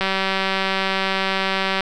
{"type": "click train", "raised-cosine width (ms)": 0.3, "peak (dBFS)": -5, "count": 346, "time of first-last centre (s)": [0.01, 1.807], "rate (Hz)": 192, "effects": []}